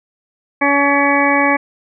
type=harmonic tone; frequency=282.7 Hz; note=C#4; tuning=34 cents sharp; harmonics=1 / 2 / 3 / 4 / 6 / 7 / 8; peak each=-17 / -19 / -18 / -19 / -20 / -20 / -18 dBFS; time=0.61-1.57 s; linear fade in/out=10 ms; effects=none